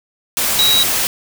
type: tone in noise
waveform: sine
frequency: 3849 Hz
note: B7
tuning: 45 cents flat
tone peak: -11 dBFS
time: 0.59-0.83 s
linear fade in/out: 0 ms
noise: white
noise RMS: -17 dBFS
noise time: 0.37-1.07 s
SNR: +3 dB
effects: none